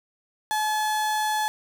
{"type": "tone", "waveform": "35% pulse", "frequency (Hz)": 857, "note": "A5", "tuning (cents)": -46, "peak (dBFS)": -21, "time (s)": [0.51, 1.48], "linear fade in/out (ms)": 0, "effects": []}